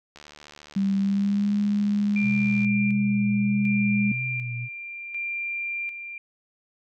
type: click train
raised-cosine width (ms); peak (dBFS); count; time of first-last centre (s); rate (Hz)
0.2; -27; 186; 0.16-2.647; 74.4
type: tone with pitch glide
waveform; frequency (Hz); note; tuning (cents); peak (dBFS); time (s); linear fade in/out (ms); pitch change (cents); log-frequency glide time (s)
sine; 196 to 205; G3 to G#3; 0 to -22; -20; 0.76-4.12; 5; +78; 0.98-1.54
type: tone with tremolo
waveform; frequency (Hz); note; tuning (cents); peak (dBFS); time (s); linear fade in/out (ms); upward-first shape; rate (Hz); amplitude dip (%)
sine; 2379; D7; +22; -27; 2.16-6.18; 2; square; 0.67; 55
type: tone with vibrato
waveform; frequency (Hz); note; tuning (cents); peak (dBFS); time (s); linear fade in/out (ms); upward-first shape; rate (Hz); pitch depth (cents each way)
sine; 123.5; B2; 0; -29; 2.21-4.69; 50; triangle; 1.6; 68
effects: none